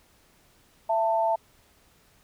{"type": "tone pair together", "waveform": "sine", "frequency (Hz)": [667, 890.3], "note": ["E5", "A5"], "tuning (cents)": [20, 20], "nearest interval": "perfect fourth", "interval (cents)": 500, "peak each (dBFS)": -24, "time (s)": [0.89, 1.36], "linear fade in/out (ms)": 10, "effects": ["pink hiss -61 dBFS RMS until 2.23 s"]}